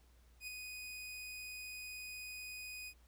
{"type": "tone with ADSR envelope", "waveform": "sawtooth", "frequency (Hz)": 2489, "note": "D#7", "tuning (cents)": 0, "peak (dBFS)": -38, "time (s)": [0.4, 2.94], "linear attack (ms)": 78, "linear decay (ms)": 3, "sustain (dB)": -4, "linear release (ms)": 63, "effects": ["added 60 Hz sine -63 dBFS peak until 3.07 s", "pink hiss -72 dBFS RMS until 3.07 s"]}